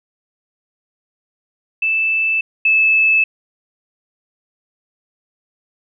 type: tone pair in turn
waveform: sine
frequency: 2637 / 2614 Hz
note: E7 / E7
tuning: 0 / -15 cents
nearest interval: unison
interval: 15 cents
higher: first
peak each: -14 / -10 dBFS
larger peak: second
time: 1.82-2.41 / 2.65-3.24 s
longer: neither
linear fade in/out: 5 ms
effects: none